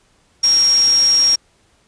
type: tone in noise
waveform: sine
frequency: 5588 Hz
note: F8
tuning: in tune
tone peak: -10 dBFS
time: 0.43-1.36 s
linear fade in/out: 10 ms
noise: white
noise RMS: -26 dBFS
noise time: 0.43-1.36 s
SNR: +13 dB
effects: pink hiss -57 dBFS RMS until 1.87 s + resampled to 22050 Hz